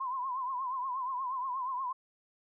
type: tone with vibrato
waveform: sine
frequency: 1030 Hz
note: C6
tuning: 28 cents flat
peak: -32 dBFS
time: 0-1.93 s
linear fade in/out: 10 ms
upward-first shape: triangle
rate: 8.4 Hz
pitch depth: 110 cents each way
effects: none